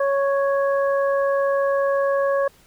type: harmonic tone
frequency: 554.4 Hz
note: C#5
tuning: in tune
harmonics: 1 / 2 / 3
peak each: -18 / -26 / -30 dBFS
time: 0-2.48 s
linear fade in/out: 5 ms
effects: pink hiss -54 dBFS RMS until 2.66 s